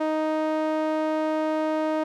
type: tone with band-pass filter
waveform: sawtooth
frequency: 311.6 Hz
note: D#4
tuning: 3 cents sharp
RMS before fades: -25 dBFS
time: 0-2.04 s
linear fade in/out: 10 ms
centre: 640 Hz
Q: 1.2
effects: none